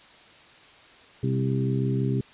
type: harmonic tone with a mistuned harmonic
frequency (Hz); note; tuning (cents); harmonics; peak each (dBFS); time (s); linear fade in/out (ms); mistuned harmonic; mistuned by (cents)
66; C2; +16; 2 / 3 / 4 / 5 / 6; -24 / -30 / -31 / -36 / -32; 1.23-2.21; 5; 2; -48
effects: white hiss -51 dBFS RMS until 2.33 s + resampled to 8000 Hz